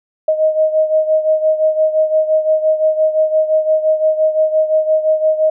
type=beating tone pair; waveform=sine; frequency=624 / 629.8 Hz; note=D#5 / D#5; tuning=+5 / +21 cents; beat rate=5.8 Hz; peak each=-12 / -17 dBFS; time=0.28-5.5 s; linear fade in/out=5 ms; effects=none